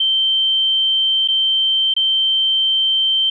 sine tone with dropouts, 3120 Hz, G7, 9 cents flat, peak -13 dBFS, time 0-3.3 s, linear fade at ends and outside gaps 5 ms, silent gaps 1.277-1.284 / 1.939-1.964 s, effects none

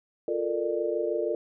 sine chord, Bb major seventh, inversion second, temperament equal with one note detuned, 349.2 / 440 / 466.2 / 596.9 Hz, F4 / A4 / Bb4 / D5, 0 / 0 / 0 / +28 cents, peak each -31 dBFS, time 0.28-1.35 s, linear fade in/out 2 ms, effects none

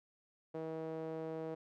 sawtooth tone with band-pass filter, 160.3 Hz, E3, 48 cents flat, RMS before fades -42 dBFS, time 0.54-1.55 s, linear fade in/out 10 ms, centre 500 Hz, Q 2.3, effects none

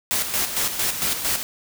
white noise with tremolo, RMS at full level -22 dBFS, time 0.11-1.43 s, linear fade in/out 0 ms, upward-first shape square, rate 4.4 Hz, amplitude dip 55%, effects none

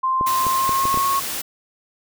sine tone with pitch glide, 1046.5 to 1095.4 Hz, C6 to C#6, 0 to -21 cents, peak -17 dBFS, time 0.03-1.2 s, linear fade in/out 10 ms, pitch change +79 cents, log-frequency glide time 0.43-1.05 s
clicks, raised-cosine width 2 ms, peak -14 dBFS, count 6, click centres 0.211 / 0.467 / 0.693 / 0.854 / 0.943 / 0.974 s
white noise, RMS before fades -27 dBFS, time 0.26-1.42 s, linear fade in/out 10 ms
effects none

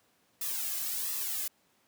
blue noise with flanger, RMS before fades -34 dBFS, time 0.41-1.48 s, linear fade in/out 5 ms, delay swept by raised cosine 1.3 to 2.18 ms, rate 1.4 Hz, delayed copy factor -1, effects pink hiss -69 dBFS RMS until 1.87 s + high-pass 150 Hz 12 dB/octave

